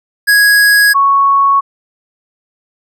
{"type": "tone pair in turn", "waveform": ["square", "sine"], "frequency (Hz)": [1661.2, 1108.7], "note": ["G#6", "C#6"], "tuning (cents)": [0, 0], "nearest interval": "perfect fifth", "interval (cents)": 700, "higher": "first", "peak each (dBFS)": -6, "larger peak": "neither", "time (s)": [[0.27, 0.94], [0.94, 1.61]], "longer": "neither", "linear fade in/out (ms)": 20, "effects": []}